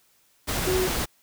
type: tone in noise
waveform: sine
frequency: 370.6 Hz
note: F#4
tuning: 3 cents sharp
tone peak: -22 dBFS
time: 0.66-0.88 s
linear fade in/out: 20 ms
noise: pink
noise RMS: -27 dBFS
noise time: 0.47-1.06 s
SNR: +2 dB
effects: white hiss -63 dBFS RMS until 1.22 s